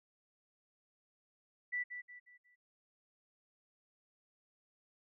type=tone with echo; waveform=sine; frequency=1969 Hz; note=B6; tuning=6 cents flat; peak=-34 dBFS; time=1.72-1.84 s; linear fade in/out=20 ms; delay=180 ms; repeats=4; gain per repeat=-8 dB; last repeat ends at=2.56 s; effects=none